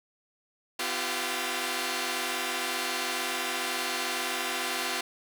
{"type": "tone cluster", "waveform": "5% pulse", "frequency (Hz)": [252.7, 342, 389, 713, 889], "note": ["B3", "F4", "G4", "F5", "A5"], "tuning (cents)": [40, -36, -13, 36, 18], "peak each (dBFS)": [-25, -22, -23, -26, -31], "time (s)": [0.79, 5.01], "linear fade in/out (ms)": 5, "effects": []}